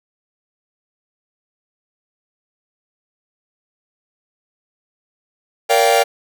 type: chord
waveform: 45% pulse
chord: G minor seventh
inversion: first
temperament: equal with one note detuned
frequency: 466.2 / 574.6 / 698.5 / 784 Hz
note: Bb4 / D5 / F5 / G5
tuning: 0 / -38 / 0 / 0 cents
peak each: -17 dBFS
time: 5.69-6.04 s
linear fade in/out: 20 ms
effects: none